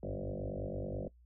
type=tone with frequency modulation; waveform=sine; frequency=218 Hz; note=A3; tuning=16 cents flat; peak=-36 dBFS; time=0.03-1.08 s; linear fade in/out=2 ms; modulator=49.1 Hz; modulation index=7.9; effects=noise-tail reverb RT60 0.1 s tail -20 dB re dry + added 60 Hz sine -59 dBFS peak until 1.25 s